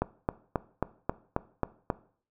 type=click train; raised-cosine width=1 ms; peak=-12 dBFS; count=8; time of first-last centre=0.02-1.902 s; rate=3.72 Hz; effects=noise-tail reverb RT60 0.5 s tail -18 dB re dry